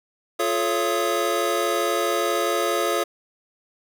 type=tone cluster; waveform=square; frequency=350.2 / 434.8 / 553 / 677 / 1252 Hz; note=F4 / A4 / C#5 / E5 / D#6; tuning=+5 / -21 / -4 / +46 / +10 cents; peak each=-28 dBFS; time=0.39-3.04 s; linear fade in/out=10 ms; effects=none